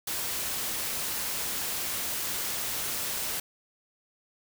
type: noise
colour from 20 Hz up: white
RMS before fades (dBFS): -32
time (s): 0.07-3.4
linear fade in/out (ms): 5
effects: none